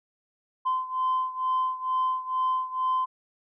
sine beating tone pair, 1030 / 1032.2 Hz, C6 / C6, -28 / -24 cents, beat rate 2.2 Hz, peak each -25 / -28 dBFS, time 0.65-3.06 s, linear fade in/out 20 ms, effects tanh soft clip ceiling -19 dBFS

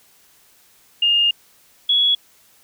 sine tone pair in turn, 2829 / 3364 Hz, F7 / G#7, +22 / +22 cents, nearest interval minor third, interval 300 cents, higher second, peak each -13 dBFS, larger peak neither, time 1.02-1.31 / 1.89-2.15 s, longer first, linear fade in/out 5 ms, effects white hiss -54 dBFS RMS until 2.63 s

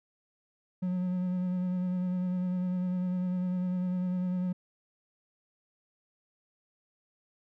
triangle tone with vibrato, 181.6 Hz, F#3, 32 cents flat, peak -26 dBFS, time 0.82-4.53 s, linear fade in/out 10 ms, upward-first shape sine, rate 10 Hz, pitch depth 23 cents each way, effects none

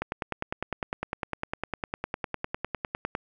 click train, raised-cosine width 0.5 ms, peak -14 dBFS, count 32, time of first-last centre 0.02-3.151 s, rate 9.9 Hz, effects none

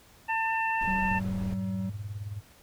harmonic tone, 896 Hz, A5, 31 cents sharp, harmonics 1 / 2 / 3, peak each -28 / -31 / -33 dBFS, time 0.28-1.2 s, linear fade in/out 20 ms
brown noise, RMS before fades -38 dBFS, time 0.81-1.54 s, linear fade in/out 2 ms
triangle tone, 190 Hz, F#3, 46 cents sharp, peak -28 dBFS, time 0.87-1.9 s, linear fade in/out 10 ms
sine tone with tremolo, 102.8 Hz, G#2, 17 cents flat, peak -31 dBFS, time 1.1-2.41 s, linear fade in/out 10 ms, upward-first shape sine, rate 19 Hz, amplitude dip 70%
effects pink hiss -57 dBFS RMS until 2.62 s

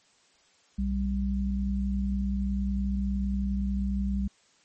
sine tone pair together, 62.11 / 197.2 Hz, B1 / G3, +10 / +11 cents, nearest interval octave + minor sixth, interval 2001 cents, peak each -28 dBFS, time 0.78-4.28 s, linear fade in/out 10 ms, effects white hiss -63 dBFS RMS until 4.64 s + MP3 32 kbps

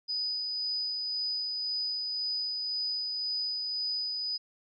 sine tone with tremolo, 4978 Hz, D#8, in tune, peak -29 dBFS, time 0.08-4.38 s, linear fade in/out 20 ms, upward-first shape sine, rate 1.9 Hz, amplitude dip 25%, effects none

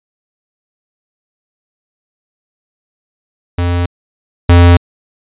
square tone pair in turn, 87.5 / 87.02 Hz, F2 / F2, +4 / -6 cents, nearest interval unison, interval 10 cents, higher first, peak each -12 / -3 dBFS, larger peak second, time 3.58-3.86 / 4.49-4.77 s, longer neither, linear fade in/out 5 ms, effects resampled to 8000 Hz

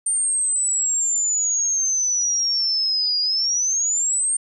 sine exponential two-way sweep, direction down then up, 8900 to 4831 to 8790 Hz, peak -18 dBFS, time 0.06-4.37 s, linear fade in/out 5 ms, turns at 3.2 s, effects none

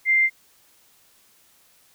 sine tone, 2093 Hz, C7, in tune, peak -15 dBFS, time 0.05-0.3 s, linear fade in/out 50 ms, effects white hiss -58 dBFS RMS until 1.94 s

